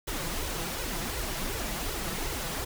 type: noise with flanger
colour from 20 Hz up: pink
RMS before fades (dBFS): -33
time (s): 0.07-2.65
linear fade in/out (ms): 10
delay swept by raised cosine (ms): 2 to 6.1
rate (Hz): 2.7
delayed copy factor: +0.9
effects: none